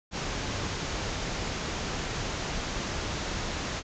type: low-pass noise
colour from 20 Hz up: pink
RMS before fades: -33 dBFS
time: 0.11-3.83 s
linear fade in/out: 50 ms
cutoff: 7200 Hz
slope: 96 dB/octave
effects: none